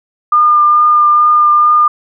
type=tone with vibrato; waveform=sine; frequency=1206 Hz; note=D6; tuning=46 cents sharp; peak=-5 dBFS; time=0.32-1.88 s; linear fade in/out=5 ms; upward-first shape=triangle; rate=2.3 Hz; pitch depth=14 cents each way; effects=none